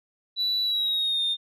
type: tone with pitch glide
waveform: sine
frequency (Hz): 3951 to 3644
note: B7 to A#7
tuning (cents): 0 to -40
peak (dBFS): -21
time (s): 0.36-1.37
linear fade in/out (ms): 50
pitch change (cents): -140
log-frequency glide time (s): 0.63-1.23
effects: tanh soft clip ceiling -20 dBFS